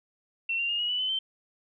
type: tone with pitch steps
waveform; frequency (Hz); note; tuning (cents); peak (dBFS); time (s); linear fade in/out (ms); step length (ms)
sine; 2711 / 2773 / 2836 / 2901 / 2967 / 3034 / 3103; E7 / F7 / F7 / F#7 / F#7 / F#7 / G7; +48 / -13 / +26 / -35 / +4 / +43 / -18; -26; 0.49-1.19; 5; 100
effects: none